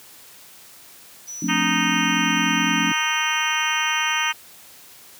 sine tone, 5920 Hz, F#8, in tune, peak -31 dBFS, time 1.27-4.32 s, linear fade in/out 20 ms
sine chord, D minor seventh, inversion first, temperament just, 176.2 / 220.2 / 264.3 / 293.7 Hz, F3 / A3 / C4 / D4, +16 / +2 / +18 / 0 cents, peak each -27 / -27 / -27 / -27 dBFS, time 1.42-2.92 s, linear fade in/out 5 ms
harmonic tone, 310 Hz, D#4, 6 cents flat, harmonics 3 / 4 / 5 / 6 / 7 / 8 / 9 / 10, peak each -28 / -28 / -28 / -28 / -28 / -28 / -28 / -28 dBFS, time 1.48-4.33 s, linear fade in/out 20 ms
effects white hiss -46 dBFS RMS until 5.19 s + high-pass 80 Hz 12 dB/octave

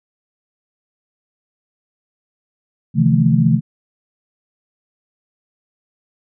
sine chord, F dominant seventh, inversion second, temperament equal with one note detuned, 130.81 / 155.56 / 170.63 / 220 Hz, C3 / Eb3 / F3 / A3, 0 / 0 / -40 / 0 cents, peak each -16 dBFS, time 2.94-3.61 s, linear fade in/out 50 ms, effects none

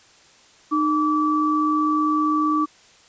sine tone pair together, 305.9 / 1155 Hz, D#4 / D6, -29 / -29 cents, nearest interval octave + major seventh, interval 2300 cents, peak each -20 / -20 dBFS, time 0.71-2.66 s, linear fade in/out 20 ms, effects white hiss -52 dBFS RMS until 3.08 s + resampled to 16000 Hz

